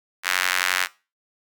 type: tone with high-pass filter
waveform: sawtooth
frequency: 91.4 Hz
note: F#2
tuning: 21 cents flat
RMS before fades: -23 dBFS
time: 0.23-0.88 s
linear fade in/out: 50 ms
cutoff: 1700 Hz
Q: 1.7
effects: noise-tail reverb RT60 0.3 s tail -19 dB re dry